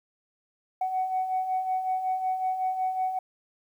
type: beating tone pair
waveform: sine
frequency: 744 / 749.4 Hz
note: F#5 / F#5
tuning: +9 / +22 cents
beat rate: 5.4 Hz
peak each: -33 / -25 dBFS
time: 0.81-3.19 s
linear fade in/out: 5 ms
effects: tanh soft clip ceiling -20 dBFS + 10-bit